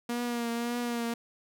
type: tone with vibrato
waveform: sawtooth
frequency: 237.3 Hz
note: A#3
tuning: 31 cents sharp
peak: -26 dBFS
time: 0.09-1.14 s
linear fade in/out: 5 ms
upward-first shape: triangle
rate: 1.8 Hz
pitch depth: 37 cents each way
effects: none